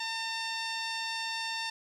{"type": "tone with low-pass filter", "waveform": "15% pulse", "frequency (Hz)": 904, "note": "A5", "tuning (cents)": 47, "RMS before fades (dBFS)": -35, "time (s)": [0, 1.7], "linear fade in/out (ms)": 5, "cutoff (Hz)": 5700, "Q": 8.2, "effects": ["10-bit"]}